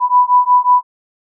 sine beating tone pair, 987.8 / 993.3 Hz, B5 / B5, 0 / +10 cents, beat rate 5.5 Hz, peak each -11 dBFS, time 0-0.83 s, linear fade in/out 50 ms, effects none

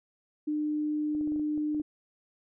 sine tone, 301.3 Hz, D4, 44 cents sharp, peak -27 dBFS, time 0.47-1.82 s, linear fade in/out 10 ms
clicks, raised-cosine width 2 ms, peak -33 dBFS, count 9, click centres 1.15 / 1.211 / 1.275 / 1.321 / 1.361 / 1.396 / 1.577 / 1.747 / 1.799 s
effects none

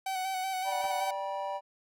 45% pulse tone with vibrato, 756 Hz, F#5, 37 cents sharp, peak -31 dBFS, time 0.06-1.11 s, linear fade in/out 5 ms, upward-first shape square, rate 5.3 Hz, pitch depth 26 cents each way
triangle chord, G major, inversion second, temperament equal with one note detuned, 587.3 / 784 / 966.3 Hz, D5 / G5 / B5, 0 / 0 / -38 cents, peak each -35 dBFS, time 0.64-1.61 s, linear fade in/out 50 ms
clicks, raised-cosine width 0.5 ms, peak -32 dBFS, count 2, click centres 0.841 / 0.852 s
effects none

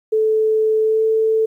sine tone with pitch glide, 436.5 to 441.6 Hz, A4 to A4, -14 to +6 cents, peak -13 dBFS, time 0.12-1.46 s, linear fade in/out 10 ms, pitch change +20 cents, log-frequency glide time 0.82-1.04 s, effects 9-bit

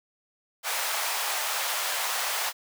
pink high-pass noise, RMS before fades -29 dBFS, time 0.63-2.53 s, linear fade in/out 50 ms, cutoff 690 Hz, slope 24 dB/octave, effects none

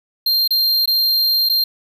square tone with dropouts, 4186 Hz, C8, in tune, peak -14 dBFS, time 0.26-1.64 s, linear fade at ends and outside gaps 5 ms, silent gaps 0.477-0.506 / 0.858-0.875 / 1.489-1.496 s, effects 9-bit

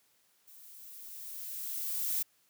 violet noise with level ramp, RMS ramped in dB -55 to -31 dBFS, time 0.47-2.23 s, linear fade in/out 10 ms, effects white hiss -70 dBFS RMS until 2.49 s + high-pass 100 Hz 12 dB/octave

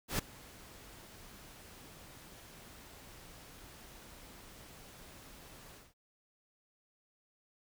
pink noise with ADSR envelope, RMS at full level -32 dBFS, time 0.08-5.94 s, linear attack 110 ms, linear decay 6 ms, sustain -22 dB, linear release 190 ms, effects none

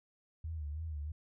sine tone with vibrato, 77.1 Hz, D#2, 15 cents flat, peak -37 dBFS, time 0.44-1.12 s, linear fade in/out 5 ms, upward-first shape sine, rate 3.1 Hz, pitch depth 100 cents each way, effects none

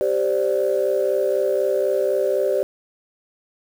sine chord, G suspended fourth, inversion none, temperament equal, 392 / 523.3 / 587.3 Hz, G4 / C5 / D5, 0 / 0 / 0 cents, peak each -21 dBFS, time 0.01-2.63 s, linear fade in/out 0 ms, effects tanh soft clip ceiling -10 dBFS + 7-bit

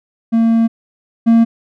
triangle tone pair in turn, 227.8 / 229.3 Hz, A#3 / A#3, -40 / -28 cents, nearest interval unison, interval 12 cents, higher second, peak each -7 / -4 dBFS, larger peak second, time 0.32-0.68 / 1.26-1.45 s, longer first, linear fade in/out 20 ms, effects none

